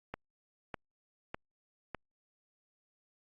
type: click train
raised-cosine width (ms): 0.5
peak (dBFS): -23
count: 4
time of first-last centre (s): 0.14-1.947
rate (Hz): 1.66
effects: Opus 48 kbps